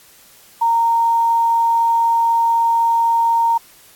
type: tone with quantisation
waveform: sine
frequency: 924 Hz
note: A#5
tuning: 16 cents flat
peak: -12 dBFS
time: 0.61-3.58 s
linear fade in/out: 10 ms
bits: 7
effects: white hiss -47 dBFS RMS until 3.95 s + AAC 64 kbps